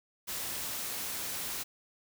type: noise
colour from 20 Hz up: white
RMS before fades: -37 dBFS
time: 0.27-1.64 s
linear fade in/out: 20 ms
effects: none